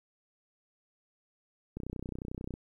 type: click train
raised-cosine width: 3 ms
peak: -25 dBFS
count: 25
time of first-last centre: 1.77-2.539 s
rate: 31.2 Hz
effects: 11-bit